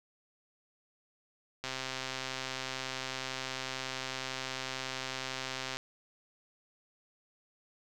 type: click train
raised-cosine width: 0.2 ms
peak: -19 dBFS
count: 542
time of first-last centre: 1.64-5.77 s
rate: 131 Hz
effects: none